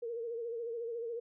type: tone with vibrato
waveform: sine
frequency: 465.2 Hz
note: A#4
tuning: 4 cents flat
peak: -36 dBFS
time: 0.02-1.2 s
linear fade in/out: 10 ms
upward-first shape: sine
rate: 14 Hz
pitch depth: 57 cents each way
effects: none